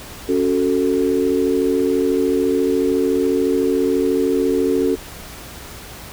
sine chord, F# minor, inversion second, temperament just, 277.5 / 370 / 444 Hz, C#4 / F#4 / A4, +2 / 0 / +16 cents, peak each -19 dBFS, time 0.28-4.96 s, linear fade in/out 20 ms, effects added 60 Hz sine -44 dBFS peak until 6.12 s + pink hiss -36 dBFS RMS until 6.12 s

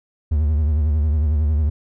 triangle tone with vibrato, 75.7 Hz, D#2, 47 cents flat, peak -13 dBFS, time 0.31-1.7 s, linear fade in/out 10 ms, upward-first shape sine, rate 11 Hz, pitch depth 95 cents each way, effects none

